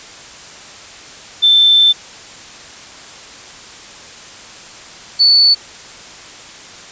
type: tone pair in turn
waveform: sine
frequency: 3544 / 4465 Hz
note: A7 / C#8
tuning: +12 / +12 cents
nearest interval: major third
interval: 400 cents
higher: second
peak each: -6 dBFS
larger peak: neither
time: 1.42-1.93 / 5.19-5.55 s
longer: first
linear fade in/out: 20 ms
effects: white hiss -35 dBFS RMS until 6.91 s + resampled to 16000 Hz